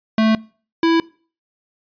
square tone pair in turn, 220 / 330.3 Hz, A3 / E4, 0 / +4 cents, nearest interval perfect fifth, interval 704 cents, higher second, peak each -13 dBFS, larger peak neither, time 0.18-0.35 / 0.83-1 s, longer neither, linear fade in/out 2 ms, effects noise-tail reverb RT60 0.4 s tail -22 dB re dry + resampled to 11025 Hz

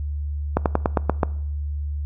slowing click train, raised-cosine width 1 ms, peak -3 dBFS, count 7, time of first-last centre 0.57-1.232 s, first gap 88 ms, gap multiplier 1.09, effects noise-tail reverb RT60 0.7 s tail -21 dB re dry + added 73 Hz sine -24 dBFS peak until 2.05 s

